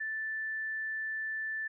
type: tone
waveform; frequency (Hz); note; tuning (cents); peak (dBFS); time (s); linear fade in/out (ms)
sine; 1760; A6; 0; -33; 0-1.68; 10
effects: none